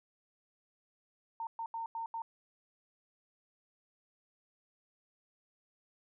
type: tone bursts at uneven times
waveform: sine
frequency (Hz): 912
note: A#5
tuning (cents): -38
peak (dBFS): -36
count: 5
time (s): 1.4-1.47 / 1.59-1.66 / 1.74-1.86 / 1.95-2.06 / 2.14-2.22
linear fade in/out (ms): 2
effects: none